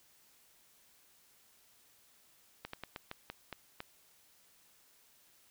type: slowing click train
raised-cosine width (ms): 0.3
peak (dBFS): -25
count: 8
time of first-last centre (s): 2.65-3.804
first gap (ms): 84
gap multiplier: 1.22
effects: white hiss -66 dBFS RMS until 5.5 s